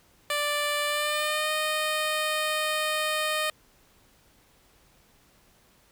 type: tone with pitch glide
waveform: 10% pulse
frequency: 587.3 to 616.1 Hz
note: D5 to D#5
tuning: 0 to -17 cents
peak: -17 dBFS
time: 0.3-3.5 s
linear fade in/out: 2 ms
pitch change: +83 cents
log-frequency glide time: 0.86-1.51 s
effects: pink hiss -61 dBFS RMS until 5.91 s